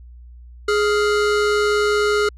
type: tone pair together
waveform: square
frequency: 417.7 / 1396.9 Hz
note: G#4 / F6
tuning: +10 / 0 cents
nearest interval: octave + major sixth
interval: 2090 cents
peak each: -17 / -23 dBFS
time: 0.68-2.29 s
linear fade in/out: 5 ms
effects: added 60 Hz sine -38 dBFS peak until 2.37 s + low-pass 7000 Hz 12 dB/octave